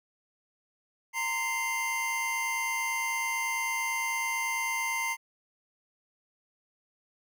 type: tone cluster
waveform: square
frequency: 925 / 1034 / 2092 Hz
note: A#5 / C6 / C7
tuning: -14 / -21 / -1 cents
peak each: -35 / -40 / -31 dBFS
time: 1.13-5.17 s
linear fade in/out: 50 ms
effects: none